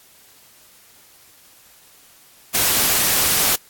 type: noise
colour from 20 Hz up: white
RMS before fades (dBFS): -17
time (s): 2.54-3.56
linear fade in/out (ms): 10
effects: white hiss -50 dBFS RMS until 3.69 s + AAC 64 kbps